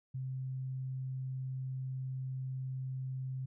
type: tone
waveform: sine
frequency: 130.81 Hz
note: C3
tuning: in tune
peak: -36 dBFS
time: 0.14-3.46 s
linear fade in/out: 10 ms
effects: none